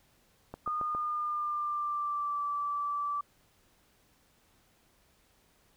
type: click train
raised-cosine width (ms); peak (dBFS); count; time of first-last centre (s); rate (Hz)
1; -26; 4; 0.54-0.949; 7.33
type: tone with pitch glide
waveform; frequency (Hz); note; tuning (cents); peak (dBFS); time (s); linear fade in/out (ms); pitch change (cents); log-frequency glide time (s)
sine; 1224 to 1161.3; D#6 to D6; -29 to -20; -30; 0.66-3.21; 5; -91; 0.81-2.42
effects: pink hiss -67 dBFS RMS until 5.76 s